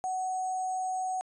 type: tone with sample-and-hold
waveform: sine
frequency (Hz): 746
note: F#5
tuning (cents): +14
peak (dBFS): -29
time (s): 0.04-1.21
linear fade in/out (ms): 0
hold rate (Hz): 7350
effects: resampled to 22050 Hz